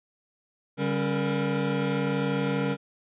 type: tone cluster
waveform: square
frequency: 143.4 / 195.7 / 275.5 / 470.9 Hz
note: D3 / G3 / C#4 / A#4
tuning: -41 / -3 / -11 / +18 cents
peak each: -31 dBFS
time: 0.77-2.77 s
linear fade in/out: 50 ms
effects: resampled to 8000 Hz